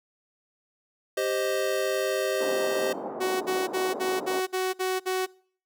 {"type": "chord", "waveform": "square", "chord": "C minor", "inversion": "second", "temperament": "equal", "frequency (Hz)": [392, 523.3, 622.3], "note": ["G4", "C5", "Eb5"], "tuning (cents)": [0, 0, 0], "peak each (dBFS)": -30, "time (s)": [1.17, 2.93], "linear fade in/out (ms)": 5}
{"type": "band-pass noise", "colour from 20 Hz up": "pink", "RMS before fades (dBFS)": -35, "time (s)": [2.4, 4.4], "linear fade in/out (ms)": 5, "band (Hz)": [260, 910], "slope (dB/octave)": 24}
{"type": "tone bursts", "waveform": "sawtooth", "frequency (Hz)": 373.2, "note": "F#4", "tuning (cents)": 15, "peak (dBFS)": -21, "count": 8, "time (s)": [3.2, 5.265], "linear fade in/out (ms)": 20, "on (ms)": 210, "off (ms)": 55}
{"effects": ["noise-tail reverb RT60 0.5 s tail -23 dB re dry"]}